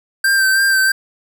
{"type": "tone with vibrato", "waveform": "square", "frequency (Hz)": 1568, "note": "G6", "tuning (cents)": 0, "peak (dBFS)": -12, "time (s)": [0.24, 0.92], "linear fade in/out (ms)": 5, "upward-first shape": "sine", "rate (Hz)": 3.1, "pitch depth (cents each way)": 28, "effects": []}